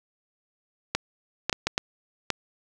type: clicks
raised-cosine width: 0.2 ms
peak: -6 dBFS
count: 6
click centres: 0.95 / 1.496 / 1.528 / 1.67 / 1.779 / 2.303 s
effects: none